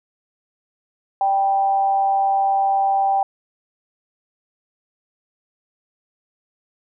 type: tone with amplitude modulation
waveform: sine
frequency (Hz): 784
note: G5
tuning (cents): 0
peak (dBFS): -13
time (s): 1.21-3.23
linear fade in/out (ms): 2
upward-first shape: sine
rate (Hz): 192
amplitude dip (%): 45
effects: none